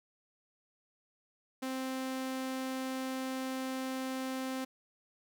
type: tone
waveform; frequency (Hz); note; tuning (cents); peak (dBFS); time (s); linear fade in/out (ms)
sawtooth; 261.6; C4; 0; -31; 1.62-4.65; 10
effects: none